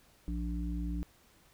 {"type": "harmonic tone", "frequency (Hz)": 58.6, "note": "A#1", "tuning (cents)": 10, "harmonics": [1, 3, 5], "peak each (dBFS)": [-34, -39, -41], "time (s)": [0.28, 1.03], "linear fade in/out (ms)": 0, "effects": ["pink hiss -64 dBFS RMS until 1.53 s"]}